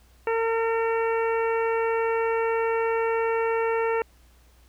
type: harmonic tone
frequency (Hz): 454.6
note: A#4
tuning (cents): -43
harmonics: 1 / 2 / 3 / 4 / 5 / 6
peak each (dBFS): -23 / -29 / -33 / -35 / -37 / -39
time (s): 0.27-4.02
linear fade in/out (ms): 2
effects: added 60 Hz sine -54 dBFS peak until 4.68 s + pink hiss -61 dBFS RMS until 4.68 s

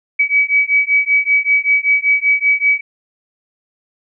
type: beating tone pair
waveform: sine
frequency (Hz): 2275 / 2280.2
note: C#7 / C#7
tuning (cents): +44 / +48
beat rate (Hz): 5.2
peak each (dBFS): -14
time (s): 0.19-2.81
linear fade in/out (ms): 10
effects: none

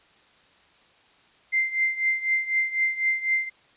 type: tone with tremolo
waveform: sine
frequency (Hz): 2087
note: C7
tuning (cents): -5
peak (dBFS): -18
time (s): 1.52-3.5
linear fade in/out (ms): 20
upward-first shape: triangle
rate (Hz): 4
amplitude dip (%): 85
effects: white hiss -58 dBFS RMS until 3.76 s + resampled to 8000 Hz

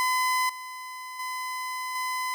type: tone with level steps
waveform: 30% pulse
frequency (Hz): 1015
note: B5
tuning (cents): +47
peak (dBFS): -20 / -34 / -28 / -25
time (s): 0-2.34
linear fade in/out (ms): 0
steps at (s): 0.49 / 1.19 / 1.95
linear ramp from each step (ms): 5
effects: none

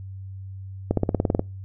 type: accelerating click train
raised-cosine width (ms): 2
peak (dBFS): -7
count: 10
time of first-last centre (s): 0.91-1.394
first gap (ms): 63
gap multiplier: 0.96
effects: noise-tail reverb RT60 0.3 s tail -26 dB re dry + added 96 Hz sine -34 dBFS peak until 1.64 s

